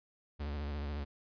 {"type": "tone with vibrato", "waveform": "45% pulse", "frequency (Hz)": 72.8, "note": "D2", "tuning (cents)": -15, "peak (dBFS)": -36, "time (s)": [0.39, 1.05], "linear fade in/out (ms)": 20, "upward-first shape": "sine", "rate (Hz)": 14, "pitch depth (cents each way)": 74, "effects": ["resampled to 11025 Hz"]}